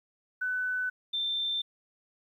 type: tone pair in turn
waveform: sine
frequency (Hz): 1500 / 3568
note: F#6 / A7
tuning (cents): +23 / +23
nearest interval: octave + minor third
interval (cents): 1500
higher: second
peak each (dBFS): -28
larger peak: neither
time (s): 0.41-0.9 / 1.13-1.62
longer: neither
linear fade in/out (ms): 10
effects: 11-bit